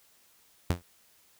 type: tone with exponential decay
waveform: sawtooth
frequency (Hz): 87.31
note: F2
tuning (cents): 0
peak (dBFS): -18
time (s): 0.7-0.82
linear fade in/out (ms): 0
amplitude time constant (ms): 26
effects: white hiss -63 dBFS RMS until 1.39 s

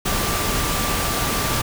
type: tone in noise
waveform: sine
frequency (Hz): 1174.7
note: D6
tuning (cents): 0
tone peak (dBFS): -29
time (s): 0.05-1.62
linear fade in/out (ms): 10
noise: pink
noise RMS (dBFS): -22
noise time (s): 0.05-1.62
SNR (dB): -10
effects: none

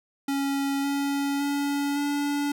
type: tone with pitch steps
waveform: square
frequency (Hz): 277.2 / 280.6 / 284 / 287.5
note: C#4 / C#4 / C#4 / D4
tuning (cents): 0 / +21 / +42 / -37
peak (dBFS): -25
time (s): 0.28-2.52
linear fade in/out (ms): 5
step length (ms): 560
effects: none

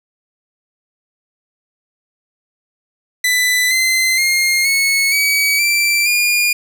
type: tone with pitch steps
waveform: sawtooth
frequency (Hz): 1996 / 2062 / 2129 / 2199 / 2272 / 2346 / 2424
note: B6 / C7 / C7 / C#7 / C#7 / D7 / D#7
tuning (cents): +18 / -26 / +30 / -14 / +42 / -2 / -46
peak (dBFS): -9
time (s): 3.24-6.53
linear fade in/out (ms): 5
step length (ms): 470
effects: none

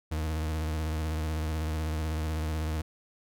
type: tone with vibrato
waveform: 40% pulse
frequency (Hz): 78.3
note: D#2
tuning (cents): +11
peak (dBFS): -28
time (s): 0.11-2.82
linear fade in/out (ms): 10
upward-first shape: sine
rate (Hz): 16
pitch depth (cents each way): 50
effects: none

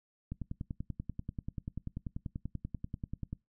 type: click train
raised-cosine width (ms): 5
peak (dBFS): -25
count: 32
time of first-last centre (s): 0.32-3.33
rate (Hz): 10.3
effects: noise-tail reverb RT60 0.2 s tail -23 dB re dry

